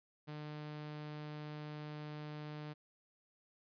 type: tone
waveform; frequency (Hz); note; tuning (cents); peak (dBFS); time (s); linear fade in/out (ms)
sawtooth; 150.5; D3; +43; -40; 0.27-2.74; 20
effects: resampled to 11025 Hz

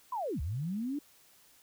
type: linear two-way sweep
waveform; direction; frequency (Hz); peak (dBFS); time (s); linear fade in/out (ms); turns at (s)
sine; down then up; 1046.5 to 63.3 to 300.8; -32; 0.12-0.99; 5; 0.41
effects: white hiss -62 dBFS RMS until 1.62 s

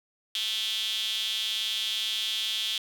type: tone with high-pass filter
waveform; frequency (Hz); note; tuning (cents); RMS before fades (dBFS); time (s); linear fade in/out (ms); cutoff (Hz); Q
sawtooth; 219.4; A3; -5; -30; 0.35-2.78; 2; 3300; 7.5
effects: none

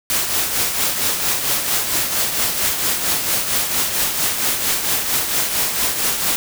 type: noise with tremolo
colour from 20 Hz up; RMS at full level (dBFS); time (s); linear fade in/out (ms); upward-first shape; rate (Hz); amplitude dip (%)
white; -17; 0.1-6.36; 0; triangle; 4.4; 55
effects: none

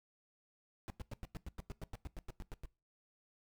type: noise bursts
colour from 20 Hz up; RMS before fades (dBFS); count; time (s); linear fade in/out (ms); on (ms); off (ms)
brown; -43; 16; 0.88-2.656; 0; 21; 96
effects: noise-tail reverb RT60 0.3 s tail -21 dB re dry

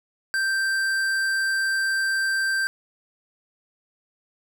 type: tone with tanh clipping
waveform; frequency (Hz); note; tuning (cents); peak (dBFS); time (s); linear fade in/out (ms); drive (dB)
sine; 1568; G6; 0; -23; 0.34-2.67; 0; 15
effects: none

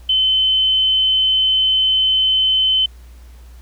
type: tone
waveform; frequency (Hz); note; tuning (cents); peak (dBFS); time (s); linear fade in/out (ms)
sine; 3060; G7; -42; -12; 0.09-2.86; 5
effects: added 60 Hz sine -37 dBFS peak until 3.61 s + pink hiss -52 dBFS RMS until 3.61 s

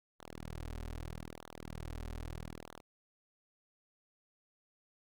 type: tone with flanger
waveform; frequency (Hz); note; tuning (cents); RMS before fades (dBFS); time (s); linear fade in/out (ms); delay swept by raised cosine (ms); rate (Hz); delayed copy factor
sawtooth; 40.01; D#1; +49; -45; 0.19-2.81; 20; 0.39 to 6.19; 0.79; -1
effects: none

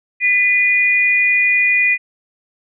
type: tone pair together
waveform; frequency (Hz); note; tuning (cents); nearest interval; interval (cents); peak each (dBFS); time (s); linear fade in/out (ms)
sine; 2000 / 2444; B6 / D#7; +21 / -32; minor third; 347; -15 / -13; 0.2-1.98; 50
effects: none

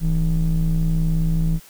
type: ring-modulated tone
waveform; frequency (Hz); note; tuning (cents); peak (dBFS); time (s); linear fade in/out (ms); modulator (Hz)
triangle; 66.6; C2; +31; -11; 0-1.6; 50; 96.1
effects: white hiss -47 dBFS RMS until 1.69 s

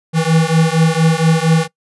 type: beating tone pair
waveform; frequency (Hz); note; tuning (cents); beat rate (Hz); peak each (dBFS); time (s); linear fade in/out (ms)
square; 159.8 / 164.1; D#3 / E3; +47 / -8; 4.3; -14; 0.13-1.68; 50
effects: noise-tail reverb RT60 0.1 s tail -22 dB re dry + resampled to 24000 Hz

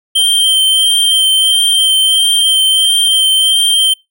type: tone with vibrato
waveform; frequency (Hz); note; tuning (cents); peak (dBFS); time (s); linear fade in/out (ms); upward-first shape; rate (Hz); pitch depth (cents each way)
square; 3136; G7; 0; -8; 0.15-3.94; 10; sine; 1.5; 16
effects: noise-tail reverb RT60 0.2 s tail -24 dB re dry

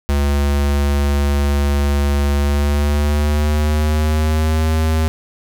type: tone with pitch glide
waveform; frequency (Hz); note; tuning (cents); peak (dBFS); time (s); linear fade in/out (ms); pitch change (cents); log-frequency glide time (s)
square; 71.3 to 79.11; C#2 to D#2; +49 to +29; -14; 0.09-5.08; 0; +180; 2.36-4.69
effects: none

